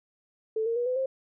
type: tone with pitch steps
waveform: sine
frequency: 440 / 460.8 / 482.6 / 505.4 / 529.3 Hz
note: A4 / A#4 / B4 / B4 / C5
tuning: 0 / -20 / -40 / +40 / +20 cents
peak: -25 dBFS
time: 0.56-1.06 s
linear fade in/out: 5 ms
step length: 100 ms
effects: none